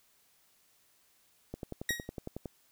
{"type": "click train", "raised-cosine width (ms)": 2, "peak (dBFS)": -25, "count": 11, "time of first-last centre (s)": [1.54, 2.457], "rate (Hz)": 10.9}
{"type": "tone with exponential decay", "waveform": "sawtooth", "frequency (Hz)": 1893, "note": "A#6", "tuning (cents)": 26, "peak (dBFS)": -23, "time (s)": [1.89, 2.1], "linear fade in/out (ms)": 2, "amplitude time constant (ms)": 44}
{"effects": ["white hiss -68 dBFS RMS until 2.71 s"]}